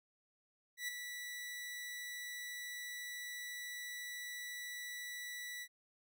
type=tone with ADSR envelope; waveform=sawtooth; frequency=1958 Hz; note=B6; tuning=15 cents flat; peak=-33 dBFS; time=0.77-5.68 s; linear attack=110 ms; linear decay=12 ms; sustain=-7 dB; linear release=59 ms; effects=none